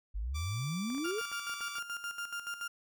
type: exponential sweep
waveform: sine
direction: up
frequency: 46.25 to 466.2 Hz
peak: -33 dBFS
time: 0.14-1.21 s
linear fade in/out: 20 ms
type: tone with pitch glide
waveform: 10% pulse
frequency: 1168 to 1159.9 Hz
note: D6 to D6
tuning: -10 to -22 cents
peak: -33 dBFS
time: 0.34-1.8 s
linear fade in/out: 20 ms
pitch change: -12 cents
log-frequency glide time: 0.88-1.24 s
type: clicks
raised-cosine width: 0.5 ms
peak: -36 dBFS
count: 9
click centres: 0.902 / 0.948 / 0.981 / 1.058 / 1.213 / 1.316 / 1.496 / 1.607 / 1.784 s
type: tone with tremolo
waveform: 35% pulse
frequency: 1400 Hz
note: F6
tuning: 4 cents sharp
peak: -34 dBFS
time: 1.04-2.68 s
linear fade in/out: 10 ms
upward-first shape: square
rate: 7 Hz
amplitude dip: 65%
effects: none